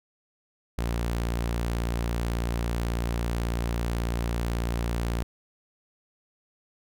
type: tone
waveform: sawtooth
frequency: 58.2 Hz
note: A#1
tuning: 2 cents flat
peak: -22 dBFS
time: 0.78-5.23 s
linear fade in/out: 0 ms
effects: none